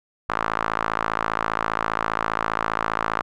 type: tone with band-pass filter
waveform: sawtooth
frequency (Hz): 55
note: A1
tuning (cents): 0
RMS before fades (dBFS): -25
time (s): 0.29-3.22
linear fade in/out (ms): 5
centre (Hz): 1200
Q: 2.7
effects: none